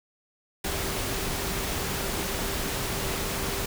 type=tone in noise; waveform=sine; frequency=392 Hz; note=G4; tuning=in tune; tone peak=-39 dBFS; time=0.64-3.66 s; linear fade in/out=5 ms; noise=pink; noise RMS=-30 dBFS; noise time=0.64-3.66 s; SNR=-12 dB; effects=none